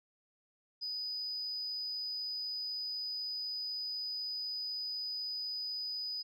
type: tone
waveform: sine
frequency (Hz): 4978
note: D#8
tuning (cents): 0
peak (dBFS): -35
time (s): 0.81-6.23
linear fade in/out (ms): 20
effects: tanh soft clip ceiling -32 dBFS